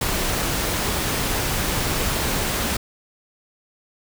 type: noise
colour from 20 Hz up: pink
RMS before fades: -23 dBFS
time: 0.01-2.77 s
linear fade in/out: 5 ms
effects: none